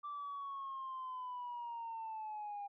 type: linear sweep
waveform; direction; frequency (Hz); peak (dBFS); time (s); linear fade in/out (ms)
sine; down; 1174.7 to 804; -40; 0.03-2.68; 20
effects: tanh soft clip ceiling -38 dBFS